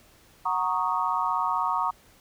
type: chord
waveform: sine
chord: D# minor seventh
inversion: first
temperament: equal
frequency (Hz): 740 / 932.3 / 1108.7 / 1244.5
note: F#5 / A#5 / C#6 / D#6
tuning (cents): 0 / 0 / 0 / 0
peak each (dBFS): -32 / -27 / -28 / -30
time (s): 0.45-1.91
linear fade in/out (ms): 10
effects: pink hiss -57 dBFS RMS until 2.2 s